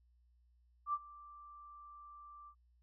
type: tone with ADSR envelope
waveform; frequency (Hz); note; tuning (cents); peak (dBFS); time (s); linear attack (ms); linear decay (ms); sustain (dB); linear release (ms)
sine; 1174.7; D6; 0; -31; 0.86-2.55; 74; 45; -21; 73
effects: added 60 Hz sine -67 dBFS peak until 2.82 s